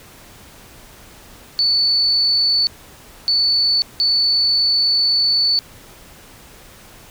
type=tone bursts at uneven times; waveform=sine; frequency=4476 Hz; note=C#8; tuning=16 cents sharp; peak=-13 dBFS; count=3; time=1.59-2.67 / 3.28-3.82 / 4-5.59 s; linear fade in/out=0 ms; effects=pink hiss -43 dBFS RMS until 7.1 s